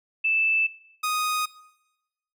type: tone pair in turn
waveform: sine / sawtooth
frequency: 2637 / 1244.5 Hz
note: E7 / D#6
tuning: 0 / 0 cents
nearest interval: octave + minor second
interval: 1300 cents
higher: first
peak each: -20 dBFS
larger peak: neither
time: 0.24-0.67 / 1.03-1.46 s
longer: neither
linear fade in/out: 10 ms
effects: noise-tail reverb RT60 1.0 s tail -20 dB re dry